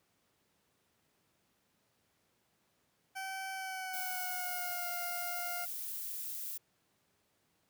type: tone with pitch glide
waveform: 20% pulse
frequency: 768 to 704.3 Hz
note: G5 to F5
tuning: -36 to +14 cents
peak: -34 dBFS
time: 3.15-5.66 s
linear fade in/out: 20 ms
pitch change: -150 cents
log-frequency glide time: 3.53-4.89 s
type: noise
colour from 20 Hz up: violet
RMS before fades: -41 dBFS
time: 3.93-6.58 s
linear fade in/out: 10 ms
effects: pink hiss -75 dBFS RMS until 7.69 s + high-pass 100 Hz 12 dB/octave